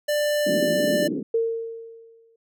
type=tone; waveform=square; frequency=592 Hz; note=D5; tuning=14 cents sharp; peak=-21 dBFS; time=0.08-1.08 s; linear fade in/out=10 ms
type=band-pass noise; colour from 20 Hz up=pink; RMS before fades=-26 dBFS; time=0.46-1.23 s; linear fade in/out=10 ms; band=180 to 410 Hz; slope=48 dB/octave
type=tone with exponential decay; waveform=sine; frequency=456.3 Hz; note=A#4; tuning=37 cents flat; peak=-17 dBFS; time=1.34-2.36 s; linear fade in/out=5 ms; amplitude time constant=220 ms
effects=none